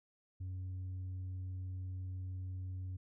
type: tone with tanh clipping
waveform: sine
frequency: 92.6 Hz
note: F#2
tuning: 2 cents sharp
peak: -40 dBFS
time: 0.4-2.97 s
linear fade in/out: 10 ms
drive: 2 dB
effects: none